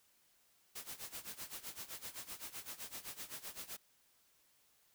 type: noise with tremolo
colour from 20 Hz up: white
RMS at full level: -45 dBFS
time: 0.75-3.77 s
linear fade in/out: 10 ms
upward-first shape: sine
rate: 7.8 Hz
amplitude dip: 85%
effects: white hiss -72 dBFS RMS until 4.94 s